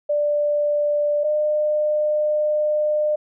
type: tone pair in turn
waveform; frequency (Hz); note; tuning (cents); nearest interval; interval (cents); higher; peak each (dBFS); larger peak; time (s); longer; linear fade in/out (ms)
sine; 589 / 603.5; D5 / D5; +5 / +47; unison; 42; second; -17; neither; 0.09-1.24 / 1.24-3.16; second; 10
effects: none